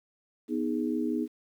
sine chord, G# minor, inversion first, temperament equal with one note detuned, 246.9 / 312.6 / 415.3 Hz, B3 / D#4 / G#4, 0 / +8 / 0 cents, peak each -30 / -30 / -35 dBFS, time 0.48-1.28 s, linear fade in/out 50 ms, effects 10-bit

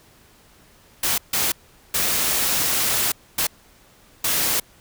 white noise bursts at uneven times, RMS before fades -21 dBFS, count 5, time 1.03-1.18 / 1.33-1.52 / 1.94-3.12 / 3.38-3.47 / 4.24-4.6 s, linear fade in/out 5 ms, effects pink hiss -53 dBFS RMS until 4.8 s

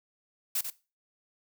blue noise with echo, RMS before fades -29 dBFS, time 0.55-0.61 s, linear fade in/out 5 ms, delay 92 ms, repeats 1, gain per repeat -7 dB, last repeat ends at 0.702 s, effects noise-tail reverb RT60 0.3 s tail -18 dB re dry

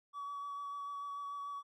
triangle tone with vibrato, 1137 Hz, C#6, 44 cents sharp, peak -37 dBFS, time 0.13-1.63 s, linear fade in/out 50 ms, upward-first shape triangle, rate 6.8 Hz, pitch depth 18 cents each way, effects tanh soft clip ceiling -36 dBFS

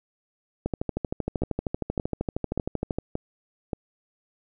two click trains, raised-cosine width 2 ms, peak -14 / -13 dBFS, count 5 / 31, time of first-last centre 1.42-3.732 / 0.66-2.986 s, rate 1.73 / 12.9 Hz, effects none

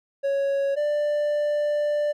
triangle tone pair in turn, 554.4 / 591 Hz, C#5 / D5, 0 / +11 cents, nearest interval minor second, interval 111 cents, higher second, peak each -19 dBFS, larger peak neither, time 0.23-0.76 / 0.76-2.13 s, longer second, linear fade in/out 20 ms, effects none

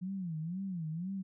sine tone with vibrato, 174.61 Hz, F3, in tune, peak -35 dBFS, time 0.01-1.23 s, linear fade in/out 20 ms, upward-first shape sine, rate 2 Hz, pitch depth 200 cents each way, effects none

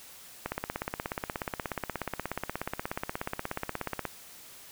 click train, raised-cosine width 0.5 ms, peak -16 dBFS, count 61, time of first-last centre 0.46-4.053 s, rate 16.7 Hz, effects white hiss -50 dBFS RMS until 4.71 s

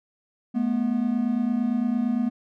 triangle tone pair together, 214.5 / 243.3 Hz, A3 / B3, -44 / -26 cents, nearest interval major second, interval 218 cents, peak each -24 / -21 dBFS, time 0.54-2.3 s, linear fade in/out 20 ms, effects none

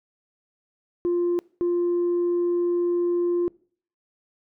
sine tone bursts at uneven times, 349.2 Hz, F4, in tune, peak -18 dBFS, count 2, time 1.05-1.39 / 1.61-3.48 s, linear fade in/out 0 ms, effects noise-tail reverb RT60 0.5 s tail -25 dB re dry + tanh soft clip ceiling -18 dBFS

